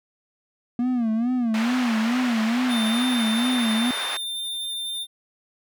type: tone with vibrato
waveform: triangle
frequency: 235.8 Hz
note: A#3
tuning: 20 cents sharp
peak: -18 dBFS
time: 0.79-3.91 s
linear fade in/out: 2 ms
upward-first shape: sine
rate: 2.3 Hz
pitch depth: 130 cents each way
type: band-pass noise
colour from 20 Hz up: white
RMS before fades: -31 dBFS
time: 1.54-4.17 s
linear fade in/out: 2 ms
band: 640 to 2200 Hz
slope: 12 dB/octave
type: tone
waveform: square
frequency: 3602 Hz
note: A7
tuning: 40 cents sharp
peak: -28 dBFS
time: 2.68-5.07 s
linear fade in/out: 50 ms
effects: none